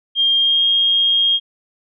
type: tone with pitch glide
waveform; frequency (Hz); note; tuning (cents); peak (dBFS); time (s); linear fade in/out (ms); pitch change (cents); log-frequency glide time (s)
sine; 3210 to 3242; G7 to G#7; +40 to -42; -12; 0.15-1.4; 50; +18; 0.37-0.65
effects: none